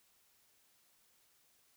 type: silence
effects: white hiss -71 dBFS RMS until 1.76 s